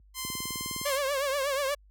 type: tone with pitch glide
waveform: 5% pulse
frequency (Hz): 1039 to 1050.5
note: C6 to C6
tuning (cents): -12 to +7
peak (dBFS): -21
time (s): 0.14-1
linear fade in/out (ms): 50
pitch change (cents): +19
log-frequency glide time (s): 0.33-0.87
type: click train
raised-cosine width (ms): 3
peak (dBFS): -27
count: 12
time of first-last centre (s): 0.25-0.814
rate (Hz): 19.5
type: tone with vibrato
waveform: sawtooth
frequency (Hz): 554.4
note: C#5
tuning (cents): 0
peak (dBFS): -23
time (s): 0.85-1.75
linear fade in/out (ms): 10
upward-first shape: triangle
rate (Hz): 8.3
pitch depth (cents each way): 110
effects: added 50 Hz sine -42 dBFS peak until 1.9 s + high-pass 100 Hz 12 dB/octave